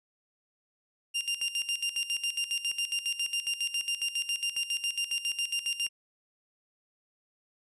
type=tone with tremolo; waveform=sawtooth; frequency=2794 Hz; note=F7; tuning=in tune; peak=-24 dBFS; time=1.14-5.89 s; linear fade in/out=20 ms; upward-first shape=square; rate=7.3 Hz; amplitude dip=75%; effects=resampled to 24000 Hz